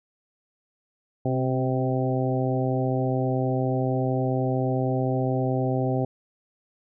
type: harmonic tone with a mistuned harmonic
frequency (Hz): 129.3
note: C3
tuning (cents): -20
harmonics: 1 / 2 / 3 / 4 / 5 / 6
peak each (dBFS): -25 / -28 / -30 / -31 / -32 / -33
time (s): 1.25-6.05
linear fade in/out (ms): 5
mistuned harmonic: 2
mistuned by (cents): +28
effects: none